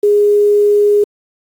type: tone with quantisation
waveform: sine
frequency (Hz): 412.9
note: G#4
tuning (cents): -10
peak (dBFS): -7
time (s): 0.03-1.04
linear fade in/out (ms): 5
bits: 6
effects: AAC 64 kbps